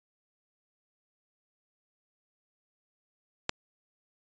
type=click; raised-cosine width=0.2 ms; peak=-9 dBFS; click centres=3.494 s; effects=resampled to 16000 Hz